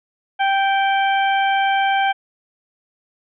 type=harmonic tone with a mistuned harmonic; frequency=784 Hz; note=G5; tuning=in tune; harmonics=1 / 2 / 3 / 4; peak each=-16 / -22 / -26 / -28 dBFS; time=0.39-2.13 s; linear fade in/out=20 ms; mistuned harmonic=3; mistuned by=-16 cents; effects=none